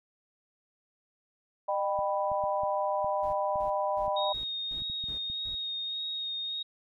sine chord, Eb augmented, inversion none, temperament equal with one note detuned, 607.3 / 784 / 987.8 Hz, Eb5 / G5 / B5, -42 / 0 / 0 cents, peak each -30 / -32 / -32 dBFS, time 1.68-4.33 s, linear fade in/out 10 ms
clicks, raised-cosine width 5 ms, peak -34 dBFS, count 11, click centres 1.99 / 2.317 / 2.439 / 2.635 / 3.045 / 3.558 / 4.08 / 4.82 / 4.899 / 5.04 / 5.3 s
brown noise bursts, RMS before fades -47 dBFS, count 7, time 3.23-5.55 s, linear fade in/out 2 ms, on 100 ms, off 270 ms
sine tone with vibrato, 3729 Hz, A#7, in tune, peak -32 dBFS, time 4.16-6.63 s, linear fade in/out 10 ms, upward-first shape sine, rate 1.7 Hz, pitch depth 16 cents each way
effects none

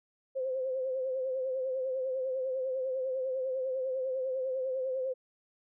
sine tone with vibrato, 521 Hz, C5, 7 cents flat, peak -30 dBFS, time 0.35-5.14 s, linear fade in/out 20 ms, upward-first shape sine, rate 10 Hz, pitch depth 47 cents each way, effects none

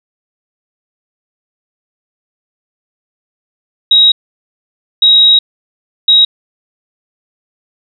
sine tone bursts at uneven times, 3811 Hz, A#7, 38 cents sharp, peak -3 dBFS, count 3, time 3.91-4.12 / 5.02-5.39 / 6.08-6.25 s, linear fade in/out 5 ms, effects none

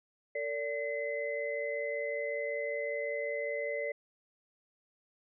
sine tone cluster, 452.7 / 578 / 2040 Hz, A4 / D5 / C7, +49 / -28 / -44 cents, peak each -38 / -35 / -38 dBFS, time 0.35-3.92 s, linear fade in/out 5 ms, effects none

